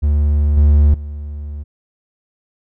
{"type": "tone with level steps", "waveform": "triangle", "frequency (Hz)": 73.42, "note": "D2", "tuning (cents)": 0, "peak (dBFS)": [-9, -5, -22], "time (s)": [0.02, 1.64], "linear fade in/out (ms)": 20, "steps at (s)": [0.57, 0.94], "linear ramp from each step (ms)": 2, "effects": []}